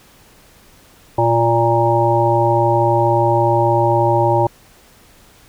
harmonic tone, 116.54 Hz, A#2, in tune, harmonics 1 / 3 / 5 / 7 / 8, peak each -18 / -18 / -18 / -18 / -18 dBFS, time 1.18-4.47 s, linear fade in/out 5 ms, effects pink hiss -48 dBFS RMS until 5.48 s

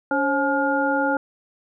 harmonic tone with a mistuned harmonic, 283.3 Hz, C#4, 38 cents sharp, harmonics 1 / 2 / 3 / 5, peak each -24 / -24 / -24 / -24 dBFS, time 0.11-1.17 s, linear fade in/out 2 ms, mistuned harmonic 2, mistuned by -91 cents, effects none

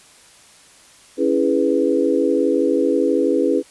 sine chord, C# minor seventh, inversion none, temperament equal, 277.2 / 329.6 / 415.3 / 493.9 Hz, C#4 / E4 / G#4 / B4, 0 / 0 / 0 / 0 cents, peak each -20 dBFS, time 1.17-3.63 s, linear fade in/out 50 ms, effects white hiss -48 dBFS RMS until 3.7 s + resampled to 24000 Hz

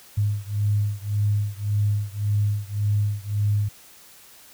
sine beating tone pair, 102.7 / 104.5 Hz, G#2 / G#2, -19 / +11 cents, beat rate 1.8 Hz, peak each -23 / -24 dBFS, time 0.17-3.69 s, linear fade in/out 10 ms, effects white hiss -49 dBFS RMS until 4.53 s

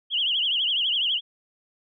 sine tone with vibrato, 3069 Hz, G7, 37 cents flat, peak -21 dBFS, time 0.1-1.21 s, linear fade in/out 50 ms, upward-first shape triangle, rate 12 Hz, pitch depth 180 cents each way, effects none

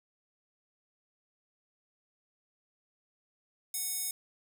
square tone with high-pass filter, 740 Hz, F#5, in tune, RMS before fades -35 dBFS, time 3.74-4.11 s, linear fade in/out 2 ms, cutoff 8300 Hz, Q 1, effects none

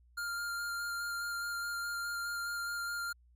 square tone with vibrato, 1400 Hz, F6, 4 cents sharp, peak -36 dBFS, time 0.17-3.13 s, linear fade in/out 10 ms, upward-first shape square, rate 4.8 Hz, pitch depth 9 cents each way, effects added 60 Hz sine -61 dBFS peak until 3.35 s

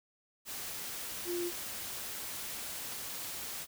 sine tone in noise, 349.2 Hz, F4, in tune, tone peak -33 dBFS, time 1.25-1.52 s, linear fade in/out 50 ms, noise white, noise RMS -41 dBFS, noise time 0.45-3.67 s, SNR +5 dB, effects none

